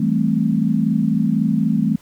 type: chord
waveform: sine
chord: A minor seventh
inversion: second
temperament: equal with one note detuned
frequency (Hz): 163.68 / 196 / 220 / 261.6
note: E3 / G3 / A3 / C4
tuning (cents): -12 / 0 / 0 / 0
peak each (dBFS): -21 / -21 / -18 / -23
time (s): 0-1.96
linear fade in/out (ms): 5
effects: pink hiss -52 dBFS RMS until 2.01 s